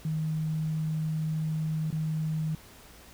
sine tone with dropouts, 156.9 Hz, D#3, 15 cents sharp, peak -27 dBFS, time 0.05-2.55 s, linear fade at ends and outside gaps 2 ms, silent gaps 1.905-1.926 s, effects added 60 Hz sine -60 dBFS peak until 3.13 s + pink hiss -52 dBFS RMS until 3.13 s

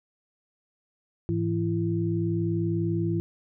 sine tone cluster, 106 / 166.2 / 336.2 Hz, G#2 / E3 / E4, +36 / +15 / +34 cents, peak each -28 dBFS, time 1.29-3.2 s, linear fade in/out 0 ms, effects none

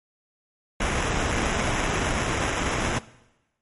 pink noise with sample-and-hold, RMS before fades -25 dBFS, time 0.8-2.99 s, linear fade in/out 5 ms, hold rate 4410 Hz, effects noise-tail reverb RT60 1.0 s tail -19 dB re dry + MP3 48 kbps

